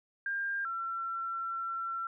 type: tone pair in turn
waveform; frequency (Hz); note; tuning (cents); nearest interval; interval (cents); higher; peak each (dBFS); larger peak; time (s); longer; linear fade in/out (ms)
sine; 1601 / 1352.8; G6 / E6; +36 / +44; minor third; 292; first; -31 / -33; first; 0.26-0.65 / 0.65-2.07; second; 2
effects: none

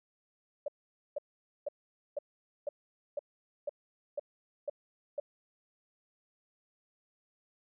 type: tone bursts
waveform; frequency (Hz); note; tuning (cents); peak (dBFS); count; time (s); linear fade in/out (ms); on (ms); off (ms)
sine; 580; D5; -22; -31; 10; 0.66-5.2; 5; 22; 480
effects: none

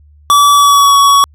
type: tone with pitch glide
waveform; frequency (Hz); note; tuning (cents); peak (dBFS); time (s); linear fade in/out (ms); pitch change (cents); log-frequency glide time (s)
square; 1150 to 1123.7; D6 to C#6; -37 to +23; -5; 0.3-1.24; 0; -40; 0.53-0.93
effects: added 74 Hz sine -40 dBFS peak until 1.34 s + resampled to 32000 Hz

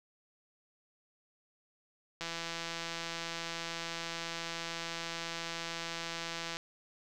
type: click train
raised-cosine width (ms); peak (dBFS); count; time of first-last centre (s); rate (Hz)
0.2; -21; 729; 2.21-6.569; 167
effects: none

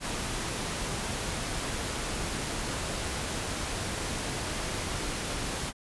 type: noise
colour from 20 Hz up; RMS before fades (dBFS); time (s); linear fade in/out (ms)
pink; -33; 0-5.73; 50
effects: resampled to 24000 Hz

